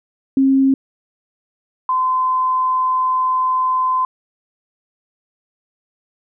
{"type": "tone pair in turn", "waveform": "sine", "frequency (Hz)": [268.9, 1027], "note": ["C4", "C6"], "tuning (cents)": [47, -33], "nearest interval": "octave + major seventh", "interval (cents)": 2320, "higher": "second", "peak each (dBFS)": [-10, -14], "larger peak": "first", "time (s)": [[0.37, 0.74], [1.89, 4.05]], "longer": "second", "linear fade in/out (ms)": 2, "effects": []}